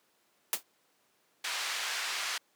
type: noise with exponential decay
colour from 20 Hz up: white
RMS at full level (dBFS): -25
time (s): 0.53-0.63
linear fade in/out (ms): 1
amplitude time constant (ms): 20
type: band-pass noise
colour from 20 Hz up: pink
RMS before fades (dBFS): -35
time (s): 1.44-2.38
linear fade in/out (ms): 5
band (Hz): 1400 to 6400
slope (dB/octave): 12
effects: pink hiss -70 dBFS RMS until 2.55 s + high-pass 300 Hz 12 dB/octave